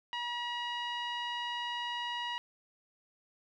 sawtooth tone with low-pass filter, 960 Hz, B5, 49 cents flat, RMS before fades -37 dBFS, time 0.13-2.38 s, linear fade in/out 0 ms, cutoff 3100 Hz, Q 2.8, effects none

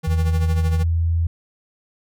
square tone with tremolo, 160.3 Hz, E3, 48 cents flat, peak -23 dBFS, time 0.03-0.84 s, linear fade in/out 20 ms, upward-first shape sine, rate 13 Hz, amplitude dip 70%
sine tone with pitch glide, 82.41 to 83.46 Hz, E2 to E2, 0 to +22 cents, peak -16 dBFS, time 0.07-1.27 s, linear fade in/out 5 ms, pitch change +22 cents, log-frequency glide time 0.6-1.16 s
effects none

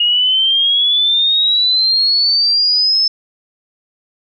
sine exponential sweep, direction up, 2862 to 5274 Hz, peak -10 dBFS, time 0-3.08 s, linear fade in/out 5 ms, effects none

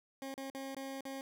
20% pulse tone with dropouts, 270 Hz, C#4, 45 cents flat, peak -36 dBFS, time 0.22-1.21 s, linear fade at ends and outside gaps 1 ms, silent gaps 0.341-0.378 / 0.501-0.548 / 0.747-0.766 / 1.008-1.053 s, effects none

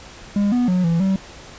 triangle tone with pitch steps, 202.9 / 245.7 / 182 / 167.3 / 192 Hz, G#3 / B3 / F#3 / E3 / G3, -40 / -9 / -28 / +26 / -36 cents, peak -13 dBFS, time 0.36-1.16 s, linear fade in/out 2 ms, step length 160 ms, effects pink hiss -40 dBFS RMS until 1.58 s + resampled to 16000 Hz

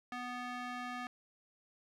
square tone with band-pass filter, 246.9 Hz, B3, in tune, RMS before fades -42 dBFS, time 0.12-1.07 s, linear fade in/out 2 ms, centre 1500 Hz, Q 0.98, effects none

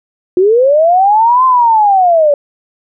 sine linear two-way sweep, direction up then down, 350 to 1046.5 to 563 Hz, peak -5 dBFS, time 0.37-2.34 s, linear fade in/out 2 ms, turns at 1.45 s, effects none

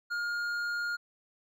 triangle tone with hard clipping, 1418 Hz, F6, 26 cents sharp, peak -32 dBFS, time 0.1-0.97 s, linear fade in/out 20 ms, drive 10 dB, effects none

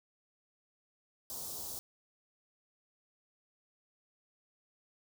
white band-stop noise, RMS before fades -42 dBFS, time 1.3-1.79 s, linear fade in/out 0 ms, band 1000 to 4300 Hz, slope 24 dB/octave, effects none

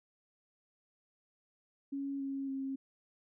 sine tone with pitch steps, 277.2 / 273.2 / 269.3 Hz, C#4 / C#4 / C#4, 0 / -25 / -50 cents, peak -35 dBFS, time 1.92-2.76 s, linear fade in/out 10 ms, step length 280 ms, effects none

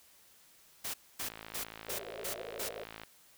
white noise bursts, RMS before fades -38 dBFS, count 6, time 0.84-2.69 s, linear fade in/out 10 ms, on 100 ms, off 250 ms
click train, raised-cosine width 0.3 ms, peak -28 dBFS, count 101, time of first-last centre 1.21-3.035 s, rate 54.8 Hz
pink band-pass noise, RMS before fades -45 dBFS, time 1.88-2.84 s, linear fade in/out 0 ms, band 370 to 690 Hz, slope 96 dB/octave
effects white hiss -62 dBFS RMS until 3.37 s

